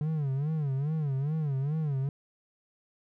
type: tone with vibrato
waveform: triangle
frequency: 145.6 Hz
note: D3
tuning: 15 cents flat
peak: -25 dBFS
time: 0.01-2.09 s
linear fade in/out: 2 ms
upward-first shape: sine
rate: 2.4 Hz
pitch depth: 160 cents each way
effects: none